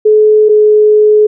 sine tone pair in turn, 427.9 / 424.5 Hz, A4 / G#4, -48 / +38 cents, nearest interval unison, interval 14 cents, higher first, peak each -3 dBFS, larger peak neither, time 0.05-0.49 / 0.49-1.27 s, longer second, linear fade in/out 10 ms, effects none

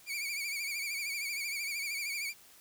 sawtooth tone with vibrato, 2300 Hz, D7, 37 cents flat, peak -31 dBFS, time 0.06-2.34 s, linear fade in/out 50 ms, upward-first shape sine, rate 13 Hz, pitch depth 81 cents each way, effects white hiss -58 dBFS RMS until 2.6 s

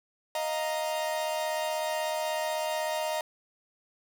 45% pulse chord, Eb suspended second, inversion none, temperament equal, 622.3 / 698.5 / 932.3 Hz, Eb5 / F5 / Bb5, 0 / 0 / 0 cents, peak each -31 / -37 / -34 dBFS, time 0.35-3.21 s, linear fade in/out 2 ms, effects none

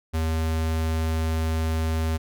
square tone, 80.3 Hz, E2, 45 cents flat, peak -23 dBFS, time 0.13-2.18 s, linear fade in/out 20 ms, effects none

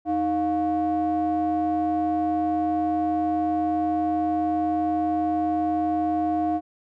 triangle ring-modulated tone, 198.1 Hz, G3, 18 cents sharp, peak -16 dBFS, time 0.05-6.61 s, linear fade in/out 50 ms, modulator 510 Hz, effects none

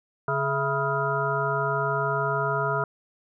harmonic tone with a mistuned harmonic, 140 Hz, C#3, 18 cents sharp, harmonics 1 / 3 / 5 / 7 / 9 / 10, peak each -30 / -30 / -30 / -30 / -30 / -30 dBFS, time 0.28-2.84 s, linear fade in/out 2 ms, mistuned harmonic 5, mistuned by -85 cents, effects none

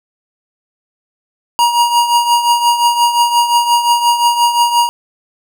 square tone with tremolo, 950 Hz, A#5, 33 cents sharp, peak -7 dBFS, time 1.59-4.89 s, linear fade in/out 0 ms, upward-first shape triangle, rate 5.7 Hz, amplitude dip 70%, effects none

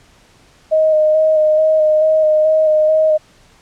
sine tone with vibrato, 622.3 Hz, D#5, in tune, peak -9 dBFS, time 0.71-3.18 s, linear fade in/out 20 ms, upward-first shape square, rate 2.3 Hz, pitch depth 16 cents each way, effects pink hiss -49 dBFS RMS until 3.61 s + low-pass 8000 Hz 12 dB/octave

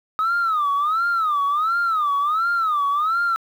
sine tone with vibrato, 1255 Hz, D#6, 15 cents sharp, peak -16 dBFS, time 0.19-3.36 s, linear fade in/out 0 ms, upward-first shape sine, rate 1.4 Hz, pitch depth 190 cents each way, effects tanh soft clip ceiling -15 dBFS + 8-bit

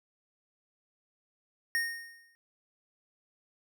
square tone with exponential decay, 1850 Hz, A#6, 14 cents flat, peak -26 dBFS, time 1.75-2.35 s, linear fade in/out 0 ms, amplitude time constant 130 ms, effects none

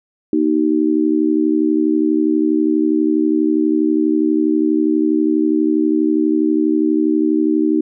sine tone with amplitude modulation, 311.1 Hz, D#4, in tune, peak -8 dBFS, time 0.33-7.81 s, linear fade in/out 2 ms, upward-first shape sine, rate 72.3 Hz, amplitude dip 95%, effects none

